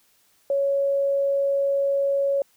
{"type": "tone", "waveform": "sine", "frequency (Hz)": 556, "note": "C#5", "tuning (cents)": 5, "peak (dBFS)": -19, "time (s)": [0.5, 2.42], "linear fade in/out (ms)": 2, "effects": ["white hiss -62 dBFS RMS until 2.56 s"]}